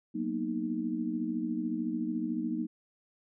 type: chord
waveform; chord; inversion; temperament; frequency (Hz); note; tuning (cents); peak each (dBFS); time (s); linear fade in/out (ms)
sine; B major seventh; second; equal; 185 / 233.1 / 246.9 / 311.1; F#3 / A#3 / B3 / D#4; 0 / 0 / 0 / 0; -39 / -34 / -38 / -34; 0.14-2.67; 20
effects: none